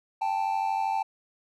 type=tone pair together; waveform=triangle; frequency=787.3 / 880 Hz; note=G5 / A5; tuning=+7 / 0 cents; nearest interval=major second; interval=193 cents; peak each=-26 dBFS; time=0.21-1.03 s; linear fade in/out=10 ms; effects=none